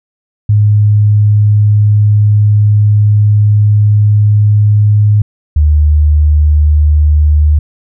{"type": "tone pair in turn", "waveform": "sine", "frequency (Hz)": [104.7, 75.33], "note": ["G#2", "D2"], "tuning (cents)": [15, 45], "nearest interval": "tritone", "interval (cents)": 570, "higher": "first", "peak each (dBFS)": -4, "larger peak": "neither", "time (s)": [[0.49, 5.22], [5.56, 7.59]], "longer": "first", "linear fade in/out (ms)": 5, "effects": []}